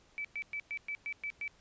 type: tone bursts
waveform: sine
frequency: 2308 Hz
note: D7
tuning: 31 cents flat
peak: -35 dBFS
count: 8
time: 0.18-1.478 s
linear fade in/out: 0 ms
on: 66 ms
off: 110 ms
effects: pink hiss -65 dBFS RMS until 1.6 s + resampled to 16000 Hz